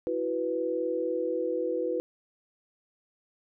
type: chord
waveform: sine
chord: E suspended second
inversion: none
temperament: equal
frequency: 329.6 / 370 / 493.9 Hz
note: E4 / F#4 / B4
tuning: 0 / 0 / 0 cents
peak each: -33 / -33 / -29 dBFS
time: 0.07-2 s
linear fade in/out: 0 ms
effects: none